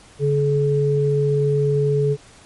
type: tone pair together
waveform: sine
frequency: 142.51 / 427.5 Hz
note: C#3 / A4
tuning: +48 / -50 cents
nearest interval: octave + perfect fifth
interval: 1902 cents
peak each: -18 dBFS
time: 0.19-2.17 s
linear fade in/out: 50 ms
effects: pink hiss -47 dBFS RMS until 2.45 s + MP3 48 kbps